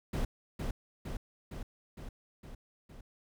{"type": "noise with echo", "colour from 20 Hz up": "brown", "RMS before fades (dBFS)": -32, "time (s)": [0.13, 0.25], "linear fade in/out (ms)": 5, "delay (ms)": 460, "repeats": 6, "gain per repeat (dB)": -3, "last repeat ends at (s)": 3.01, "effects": []}